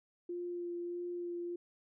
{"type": "tone with vibrato", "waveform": "sine", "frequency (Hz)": 349.2, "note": "F4", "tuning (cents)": 0, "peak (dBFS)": -37, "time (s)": [0.29, 1.56], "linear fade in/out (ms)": 5, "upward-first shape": "sine", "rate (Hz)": 1.6, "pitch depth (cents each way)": 12, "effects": []}